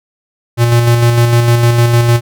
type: tone with tremolo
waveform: square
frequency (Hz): 118.5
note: A#2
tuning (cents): +29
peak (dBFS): -6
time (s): 0.57-2.21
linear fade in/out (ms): 50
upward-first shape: square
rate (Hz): 6.6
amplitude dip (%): 35
effects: none